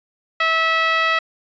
10% pulse tone with band-pass filter, 650 Hz, E5, 24 cents flat, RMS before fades -18 dBFS, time 0.4-1.19 s, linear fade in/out 5 ms, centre 1600 Hz, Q 1.1, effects resampled to 16000 Hz

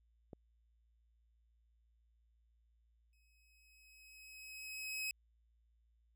click, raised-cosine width 2 ms, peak -36 dBFS, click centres 0.332 s
sawtooth tone with exponential growth, 2551 Hz, D#7, 43 cents sharp, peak -34 dBFS, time 3.13-5.11 s, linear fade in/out 1 ms, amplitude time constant 430 ms
effects added 57 Hz sine -70 dBFS peak until 6.15 s

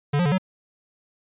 square tone with pitch steps, 144.3 / 177.1 / 144.3 / 186.7 Hz, D3 / F3 / D3 / F#3, -30 / +24 / -30 / +16 cents, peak -19 dBFS, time 0.13-0.382 s, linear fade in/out 10 ms, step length 63 ms, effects resampled to 8000 Hz

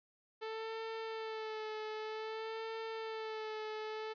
sawtooth tone with vibrato, 439.8 Hz, A4, 1 cent flat, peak -36 dBFS, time 0.41-4.14 s, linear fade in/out 20 ms, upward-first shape sine, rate 0.53 Hz, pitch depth 32 cents each way, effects resampled to 11025 Hz

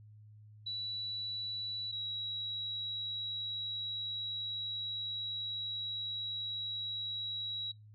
sine tone pair in turn, 3940 / 3877 Hz, B7 / B7, -5 / -33 cents, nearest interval unison, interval 28 cents, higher first, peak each -36 / -36 dBFS, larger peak neither, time 0.66-1.92 / 1.92-7.72 s, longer second, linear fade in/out 10 ms, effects noise-tail reverb RT60 0.2 s tail -22 dB re dry + added 106 Hz sine -53 dBFS peak until 7.94 s

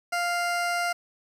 20% pulse tone, 698.5 Hz, F5, in tune, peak -20 dBFS, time 0.12-0.93 s, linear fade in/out 10 ms, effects low-pass 11000 Hz 12 dB/octave + 8-bit

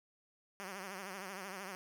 5% pulse tone with vibrato, 192.3 Hz, G3, 33 cents flat, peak -32 dBFS, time 0.6-1.75 s, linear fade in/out 0 ms, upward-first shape triangle, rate 13 Hz, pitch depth 120 cents each way, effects none

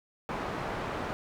white low-pass noise, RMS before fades -35 dBFS, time 0.29-1.13 s, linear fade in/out 0 ms, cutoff 1100 Hz, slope 12 dB/octave, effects none

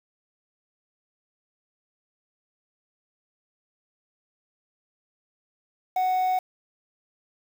triangle tone with quantisation, 741 Hz, F#5, 2 cents sharp, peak -19 dBFS, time 5.96-6.39 s, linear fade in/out 5 ms, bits 7, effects none

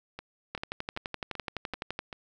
two click trains, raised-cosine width 0.3 ms, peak -17 / -23 dBFS, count 18 / 6, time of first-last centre 0.55-1.991 / 0.19-2.128 s, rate 11.8 / 2.58 Hz, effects none

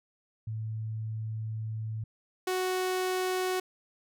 sine / sawtooth tone pair in turn, 110 / 370 Hz, A2 / F#4, 0 / 0 cents, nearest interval octave + major sixth, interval 2100 cents, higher second, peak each -32 / -24 dBFS, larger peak second, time 0.47-2.04 / 2.47-3.6 s, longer first, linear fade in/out 5 ms, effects none

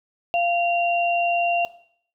sine tone pair together, 694 / 2762 Hz, F5 / F7, -11 / -20 cents, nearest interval 2 octaves, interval 2391 cents, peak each -19 / -25 dBFS, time 0.34-1.65 s, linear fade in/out 0 ms, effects noise-tail reverb RT60 0.6 s tail -17 dB re dry

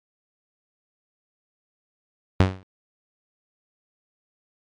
sawtooth tone with exponential decay, 94.1 Hz, F#2, 30 cents sharp, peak -7 dBFS, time 2.4-2.63 s, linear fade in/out 0 ms, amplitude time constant 49 ms, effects low-pass 4000 Hz 12 dB/octave + MP3 96 kbps

